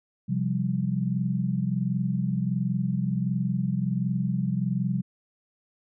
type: chord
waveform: sine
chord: C suspended fourth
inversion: none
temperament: equal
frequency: 130.81 / 174.61 / 196 Hz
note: C3 / F3 / G3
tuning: 0 / 0 / 0 cents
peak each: -28 dBFS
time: 0.28-5.02 s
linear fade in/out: 20 ms
effects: none